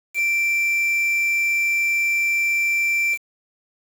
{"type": "tone with quantisation", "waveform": "triangle", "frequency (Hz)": 2349, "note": "D7", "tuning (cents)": 0, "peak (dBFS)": -16, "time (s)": [0.14, 3.18], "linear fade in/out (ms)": 50, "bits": 6, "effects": []}